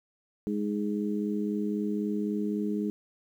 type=harmonic tone; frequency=103.83 Hz; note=G#2; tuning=in tune; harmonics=2 / 3 / 4; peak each=-29 / -33 / -35 dBFS; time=0.47-2.9 s; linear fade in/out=0 ms; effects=10-bit